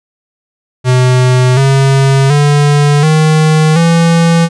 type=tone with pitch steps; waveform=square; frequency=126.8 / 135.9 / 145.65 / 156.11 / 167.31 Hz; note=B2 / C#3 / D3 / D#3 / E3; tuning=+46 / -34 / -14 / +6 / +26 cents; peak=-6 dBFS; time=0.84-4.49 s; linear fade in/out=50 ms; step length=730 ms; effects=resampled to 22050 Hz